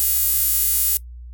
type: tone with high-pass filter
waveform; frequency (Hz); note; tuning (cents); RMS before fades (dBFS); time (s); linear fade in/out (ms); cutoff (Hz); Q
sawtooth; 415.3; G#4; 0; -19; 0-0.97; 0; 12000; 0.96
effects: noise-tail reverb RT60 0.1 s tail -20 dB re dry + added 60 Hz sine -34 dBFS peak until 1.33 s

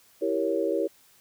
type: chord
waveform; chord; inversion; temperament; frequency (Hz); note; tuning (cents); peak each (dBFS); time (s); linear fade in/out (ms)
sine; E diminished seventh; none; equal; 329.6 / 392 / 466.2 / 554.4; E4 / G4 / Bb4 / Db5; 0 / 0 / 0 / 0; -29 / -29 / -29 / -29; 0.21-0.88; 20
effects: white hiss -59 dBFS RMS until 1.2 s

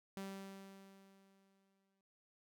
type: tone with exponential decay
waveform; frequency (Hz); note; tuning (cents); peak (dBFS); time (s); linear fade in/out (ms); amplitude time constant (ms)
sawtooth; 194.6; G3; -12; -39; 0.17-2.01; 0; 400
effects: none

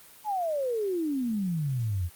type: exponential sweep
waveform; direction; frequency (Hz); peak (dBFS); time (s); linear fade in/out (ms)
sine; down; 880 to 82; -26; 0.24-2.1; 50
effects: white hiss -52 dBFS RMS until 2.15 s + Opus 32 kbps

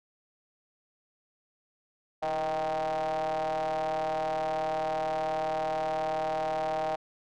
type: ring-modulated tone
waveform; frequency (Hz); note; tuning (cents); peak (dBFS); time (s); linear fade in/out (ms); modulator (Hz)
square; 76.3; D#2; -33; -26; 2.22-6.96; 10; 706
effects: low-pass 5000 Hz 12 dB/octave

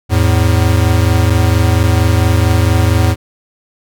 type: tone pair together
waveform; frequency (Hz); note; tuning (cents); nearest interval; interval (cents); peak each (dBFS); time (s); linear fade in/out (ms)
square; 83.4 / 107.76; E2 / A2; +21 / -36; major third; 443; -12; 0.09-3.16; 50
effects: none

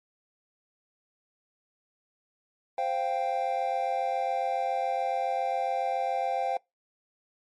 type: chord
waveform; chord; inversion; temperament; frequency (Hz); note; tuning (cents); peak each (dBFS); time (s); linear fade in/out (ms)
triangle; C suspended fourth; none; just; 523.3 / 697.7 / 784.9; C5 / F5 / G5; 0 / -2 / +2; -31 / -29 / -27; 2.78-6.57; 2
effects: noise-tail reverb RT60 0.2 s tail -24 dB re dry + MP3 48 kbps

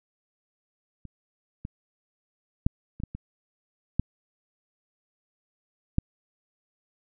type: clicks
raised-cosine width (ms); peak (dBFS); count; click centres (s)
5; -29 / -22 / -8 / -26 / -18 / -23 / -10 / -9; 8; 1.053 / 1.651 / 2.665 / 3.001 / 3.036 / 3.15 / 3.996 / 5.984
effects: none

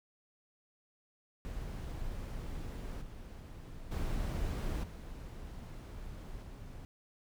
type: noise with level steps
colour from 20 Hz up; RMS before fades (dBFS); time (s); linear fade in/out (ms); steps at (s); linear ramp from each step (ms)
brown; -41 / -47 / -35 / -45 / -47; 1.45-6.85; 0; 3.01 / 3.91 / 4.83 / 6.42; 10
effects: none

